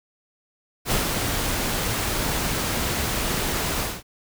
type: noise with ADSR envelope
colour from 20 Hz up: pink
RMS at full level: -21 dBFS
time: 0.85-4.03 s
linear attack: 69 ms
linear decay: 120 ms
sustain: -4 dB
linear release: 210 ms
effects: none